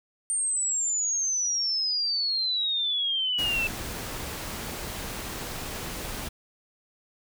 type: exponential sweep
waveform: sine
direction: down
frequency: 8870 to 2637 Hz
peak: -24 dBFS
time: 0.3-3.67 s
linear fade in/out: 0 ms
type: noise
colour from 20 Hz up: pink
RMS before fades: -35 dBFS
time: 3.38-6.29 s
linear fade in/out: 10 ms
effects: none